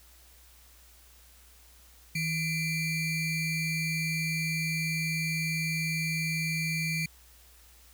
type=ring-modulated tone; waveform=square; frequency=1100 Hz; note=C#6; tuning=14 cents flat; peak=-26 dBFS; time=2.15-7.06 s; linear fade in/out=5 ms; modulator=1260 Hz; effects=added 60 Hz sine -57 dBFS peak until 7.93 s + white hiss -58 dBFS RMS until 7.93 s